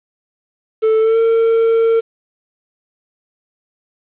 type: tone with pitch glide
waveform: triangle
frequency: 440 to 454.7 Hz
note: A4 to A#4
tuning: 0 to -43 cents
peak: -8 dBFS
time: 0.82-2.01 s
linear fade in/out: 20 ms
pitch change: +57 cents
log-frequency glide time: 1-1.18 s
effects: resampled to 8000 Hz + 7-bit